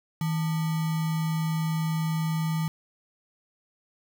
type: tone with sample-and-hold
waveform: sine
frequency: 160 Hz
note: D#3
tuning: 49 cents sharp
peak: -24 dBFS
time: 0.21-2.68 s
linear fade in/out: 2 ms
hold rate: 1050 Hz
effects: none